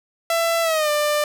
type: tone with pitch glide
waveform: sawtooth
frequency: 668 to 595.1 Hz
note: E5 to D5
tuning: +23 to +23 cents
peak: -14 dBFS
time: 0.3-1.24 s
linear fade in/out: 2 ms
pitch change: -200 cents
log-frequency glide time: 0.62-0.9 s
effects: none